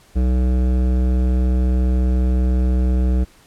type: tone with hard clipping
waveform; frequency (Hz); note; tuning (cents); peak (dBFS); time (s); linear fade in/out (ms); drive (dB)
triangle; 62.8; B1; +30; -16; 0.15-3.25; 20; 18
effects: pink hiss -51 dBFS RMS until 3.46 s + low-pass 12000 Hz 12 dB/octave